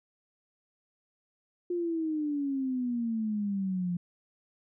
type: exponential sweep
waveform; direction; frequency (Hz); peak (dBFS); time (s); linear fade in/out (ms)
sine; down; 355.6 to 173.2; -28; 1.7-3.97; 5
effects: none